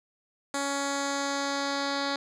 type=tone with low-pass filter sweep; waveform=10% pulse; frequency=279.6 Hz; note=C#4; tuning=15 cents sharp; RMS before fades=-30 dBFS; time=0.54-2.16 s; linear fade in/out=2 ms; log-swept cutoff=8200 to 4600 Hz; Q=2.4; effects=none